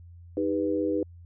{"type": "chord", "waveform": "sine", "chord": "Eb augmented", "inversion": "none", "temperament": "equal with one note detuned", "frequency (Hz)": [311.1, 398.2, 493.9], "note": ["Eb4", "G4", "B4"], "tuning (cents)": [0, 27, 0], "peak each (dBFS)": [-27, -30, -29], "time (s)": [0.37, 1.03], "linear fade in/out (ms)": 2, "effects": ["added 86 Hz sine -45 dBFS peak until 1.25 s"]}